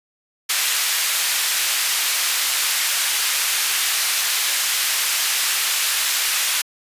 pink high-pass noise, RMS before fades -20 dBFS, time 0.49-6.62 s, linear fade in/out 10 ms, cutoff 2000 Hz, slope 12 dB/octave, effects resampled to 32000 Hz

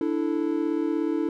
triangle chord, D suspended second, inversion none, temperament just, 293.7 / 330.4 / 440.5 Hz, D4 / E4 / A4, 0 / +4 / +2 cents, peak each -25 / -24 / -29 dBFS, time 0.01-1.29 s, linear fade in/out 2 ms, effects none

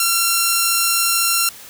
5% pulse tone, 1366 Hz, F6, 39 cents flat, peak -3 dBFS, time 0-1.49 s, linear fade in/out 2 ms, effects white hiss -39 dBFS RMS until 1.69 s

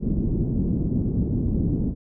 white low-pass noise, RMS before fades -23 dBFS, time 0-1.95 s, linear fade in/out 50 ms, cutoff 270 Hz, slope 24 dB/octave, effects none

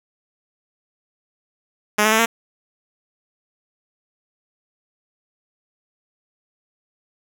5% pulse tone with pitch steps, 210 / 216.7 / 221.2 / 229.4 Hz, G#3 / A3 / A3 / A#3, +19 / -26 / +9 / -28 cents, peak -3 dBFS, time 1.98-2.26 s, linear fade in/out 10 ms, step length 70 ms, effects none

